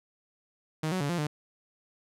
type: tone with pitch steps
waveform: sawtooth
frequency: 156.6 / 185.7 / 142.9 / 173.9 / 149.7 Hz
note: D#3 / F#3 / D3 / F3 / D3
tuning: +11 / +7 / -47 / -7 / +33 cents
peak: -24 dBFS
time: 0.83-1.27 s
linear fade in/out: 5 ms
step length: 88 ms
effects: low-pass 11000 Hz 12 dB/octave